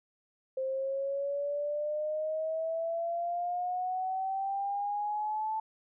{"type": "exponential sweep", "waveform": "sine", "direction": "up", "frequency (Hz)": [523.3, 880], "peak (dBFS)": -30, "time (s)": [0.57, 5.6], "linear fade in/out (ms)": 5, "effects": []}